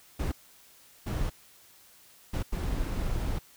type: noise bursts at uneven times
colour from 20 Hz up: brown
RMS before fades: -30 dBFS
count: 4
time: 0.19-0.32 / 1.06-1.3 / 2.33-2.43 / 2.52-3.39 s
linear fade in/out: 10 ms
effects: white hiss -57 dBFS RMS until 3.56 s